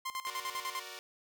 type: tone with tremolo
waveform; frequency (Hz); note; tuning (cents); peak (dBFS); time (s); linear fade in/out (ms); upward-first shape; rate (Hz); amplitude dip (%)
sawtooth; 1049; C6; +4; -31; 0.05-0.8; 10; square; 10; 80
type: chord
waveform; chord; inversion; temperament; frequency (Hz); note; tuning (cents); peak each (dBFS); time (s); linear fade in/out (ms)
5% pulse; Gb augmented; none; equal; 370 / 466.2 / 587.3; Gb4 / Bb4 / D5; 0 / 0 / 0; -37 / -37 / -37; 0.27-0.99; 0
effects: none